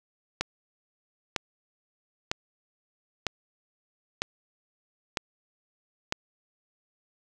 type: click train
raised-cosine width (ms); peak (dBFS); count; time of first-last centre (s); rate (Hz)
0.2; -9; 7; 0.41-6.124; 1.05
effects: none